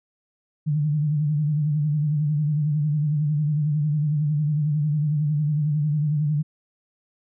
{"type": "tone with vibrato", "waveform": "sine", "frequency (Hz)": 149.8, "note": "D3", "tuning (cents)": 35, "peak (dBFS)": -19, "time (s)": [0.66, 6.43], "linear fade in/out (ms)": 20, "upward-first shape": "sine", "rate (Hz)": 11, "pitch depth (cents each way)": 67, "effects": []}